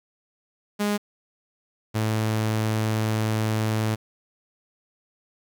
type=tone pair in turn; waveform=sawtooth; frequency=206.4 / 109.34 Hz; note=G#3 / A2; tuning=-10 / -10 cents; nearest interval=major seventh; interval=1100 cents; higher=first; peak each=-18 dBFS; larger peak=neither; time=0.79-0.98 / 1.94-3.96 s; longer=second; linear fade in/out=20 ms; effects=9-bit